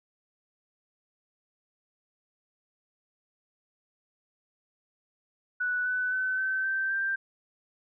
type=tone with pitch steps; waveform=sine; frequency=1480 / 1498.9 / 1518.1 / 1537.5 / 1557.2 / 1577.1 Hz; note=F#6 / F#6 / F#6 / G6 / G6 / G6; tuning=0 / +22 / +44 / -34 / -12 / +10 cents; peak=-26 dBFS; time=5.6-7.16 s; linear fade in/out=10 ms; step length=260 ms; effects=none